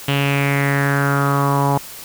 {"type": "tone with low-pass filter sweep", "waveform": "sawtooth", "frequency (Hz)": 140.3, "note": "C#3", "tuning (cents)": 21, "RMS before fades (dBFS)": -17, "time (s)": [0.08, 1.78], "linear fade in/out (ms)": 5, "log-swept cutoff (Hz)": [3000, 890], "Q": 5, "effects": ["white hiss -35 dBFS RMS until 2.04 s"]}